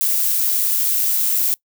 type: noise with amplitude modulation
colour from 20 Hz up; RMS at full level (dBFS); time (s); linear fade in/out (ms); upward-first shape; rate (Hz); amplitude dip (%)
violet; -17; 0.01-1.54; 0; sine; 99; 25
effects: noise-tail reverb RT60 0.1 s tail -24 dB re dry